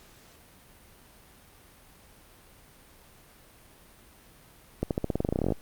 accelerating click train, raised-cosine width 2 ms, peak -13 dBFS, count 18, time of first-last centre 4.83-5.522 s, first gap 78 ms, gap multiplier 0.91, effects pink hiss -55 dBFS RMS until 5.61 s + Opus 48 kbps

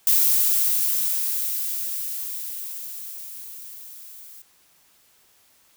violet noise with level ramp, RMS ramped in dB -17 to -44 dBFS, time 0.07-4.42 s, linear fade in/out 2 ms, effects white hiss -59 dBFS RMS until 5.76 s

